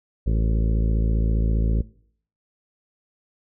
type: harmonic tone with a mistuned harmonic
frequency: 55 Hz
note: A1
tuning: in tune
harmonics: 1 / 2 / 3 / 4 / 5 / 6 / 7 / 8 / 9 / 10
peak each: -19 / -26 / -30 / -33 / -38 / -39 / -39 / -42 / -44 / -45 dBFS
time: 0.26-1.82 s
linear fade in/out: 10 ms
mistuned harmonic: 9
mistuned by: -65 cents
effects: noise-tail reverb RT60 0.6 s tail -21 dB re dry